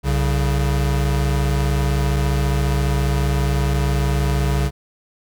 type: tone pair together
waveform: square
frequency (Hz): 64.43 / 138.7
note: C2 / C#3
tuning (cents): -26 / +1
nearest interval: octave + minor second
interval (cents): 1327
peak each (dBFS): -19 / -21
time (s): 0.03-4.71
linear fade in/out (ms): 50
effects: none